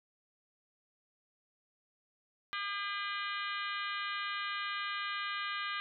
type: harmonic tone with a mistuned harmonic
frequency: 403.1 Hz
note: G4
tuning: 48 cents sharp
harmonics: 3 / 4 / 5 / 6 / 7 / 8 / 9 / 10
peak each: -39 / -41 / -43 / -45 / -46 / -47 / -48 / -49 dBFS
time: 2.53-5.8 s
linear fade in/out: 0 ms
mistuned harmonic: 7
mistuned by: +69 cents
effects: none